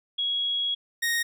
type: tone pair in turn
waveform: sine / sawtooth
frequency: 3322 / 1864.4 Hz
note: G#7 / A#6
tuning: 0 / 0 cents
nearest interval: minor seventh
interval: 1000 cents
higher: first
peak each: -24 / -20 dBFS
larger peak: second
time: 0.18-0.75 / 1.02-1.23 s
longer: first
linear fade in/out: 10 ms
effects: none